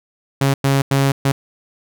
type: tone bursts at uneven times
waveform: sawtooth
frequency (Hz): 137.4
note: C#3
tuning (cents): -15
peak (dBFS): -9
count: 4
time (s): 0.41-0.54 / 0.64-0.82 / 0.91-1.12 / 1.25-1.32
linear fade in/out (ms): 5
effects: none